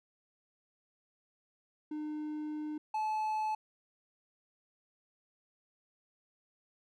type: tone pair in turn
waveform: triangle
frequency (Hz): 303.5 / 863.9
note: D#4 / A5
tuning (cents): -43 / -32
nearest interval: octave + tritone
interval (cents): 1811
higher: second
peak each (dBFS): -34 / -29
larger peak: second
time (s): 1.91-2.78 / 2.94-3.55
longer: first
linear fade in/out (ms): 5
effects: none